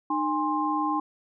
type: tone cluster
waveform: sine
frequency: 304.5 / 818 / 1054 Hz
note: D#4 / G#5 / C6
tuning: -37 / -26 / +12 cents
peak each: -28 / -29 / -27 dBFS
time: 0.1-1 s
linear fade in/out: 5 ms
effects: none